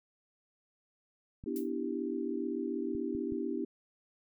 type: clicks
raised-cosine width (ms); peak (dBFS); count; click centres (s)
5; -33; 4; 1.439 / 2.95 / 3.15 / 3.323
type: chord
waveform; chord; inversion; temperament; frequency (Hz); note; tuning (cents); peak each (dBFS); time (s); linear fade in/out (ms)
sine; E minor seventh; second; equal; 246.9 / 293.7 / 329.6 / 392; B3 / D4 / E4 / G4; 0 / 0 / 0 / 0; -38; 1.46-3.65; 5
type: noise with exponential decay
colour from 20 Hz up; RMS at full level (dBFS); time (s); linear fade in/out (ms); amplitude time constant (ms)
violet; -40; 1.56-1.7; 1; 30
effects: none